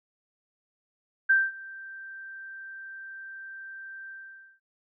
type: tone with ADSR envelope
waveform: sine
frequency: 1568 Hz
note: G6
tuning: in tune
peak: -16 dBFS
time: 1.29-4.6 s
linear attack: 13 ms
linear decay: 210 ms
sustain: -23 dB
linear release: 510 ms
effects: none